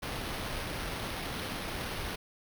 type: noise with sample-and-hold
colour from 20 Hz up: pink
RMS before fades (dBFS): -37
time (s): 0.02-2.16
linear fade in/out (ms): 10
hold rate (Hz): 7350
effects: none